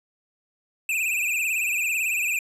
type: tone with vibrato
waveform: square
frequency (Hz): 2532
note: D#7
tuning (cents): +30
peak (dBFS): -23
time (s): 0.89-2.39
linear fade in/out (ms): 2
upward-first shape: triangle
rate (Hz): 18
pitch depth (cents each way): 130
effects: resampled to 32000 Hz